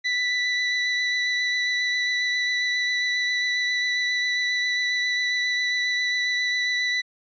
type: tone with vibrato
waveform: 30% pulse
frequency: 1977 Hz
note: B6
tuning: 1 cent sharp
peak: -19 dBFS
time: 0.04-7.02 s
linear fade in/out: 20 ms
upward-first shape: triangle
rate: 7.4 Hz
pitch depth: 12 cents each way
effects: resampled to 16000 Hz